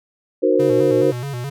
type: chord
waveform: sine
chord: C half-diminished seventh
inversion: first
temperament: equal with one note detuned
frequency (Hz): 305.1 / 370 / 466.2 / 523.3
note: Eb4 / Gb4 / Bb4 / C5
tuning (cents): -34 / 0 / 0 / 0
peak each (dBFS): -20 / -18 / -18 / -18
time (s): 0.42-1.12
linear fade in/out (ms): 20
type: tone with vibrato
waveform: square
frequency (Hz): 130.81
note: C3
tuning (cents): 0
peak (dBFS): -25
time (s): 0.59-1.5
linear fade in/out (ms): 10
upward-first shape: square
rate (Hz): 4.7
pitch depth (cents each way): 120
effects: none